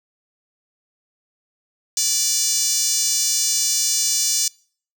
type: tone with high-pass filter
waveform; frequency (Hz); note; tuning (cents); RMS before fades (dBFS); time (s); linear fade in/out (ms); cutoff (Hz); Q
5% pulse; 586; D5; -4; -20; 1.97-4.48; 2; 6100; 1.6
effects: noise-tail reverb RT60 0.5 s tail -26 dB re dry